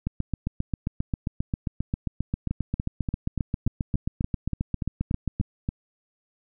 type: two click trains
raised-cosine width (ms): 5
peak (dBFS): -14 / -13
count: 12 / 41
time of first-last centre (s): 2.51-5.689 / 0.07-5.41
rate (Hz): 3.46 / 7.49
effects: none